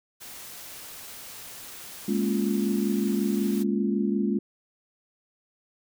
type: noise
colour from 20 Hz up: white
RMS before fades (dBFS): -42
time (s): 0.2-3.64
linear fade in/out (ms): 20
type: chord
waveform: sine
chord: Bb minor seventh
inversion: third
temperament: equal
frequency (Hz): 207.7 / 233.1 / 277.2 / 349.2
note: Ab3 / Bb3 / Db4 / F4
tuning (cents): 0 / 0 / 0 / 0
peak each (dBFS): -25 / -30 / -30 / -30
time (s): 2.08-4.39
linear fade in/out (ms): 5
effects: none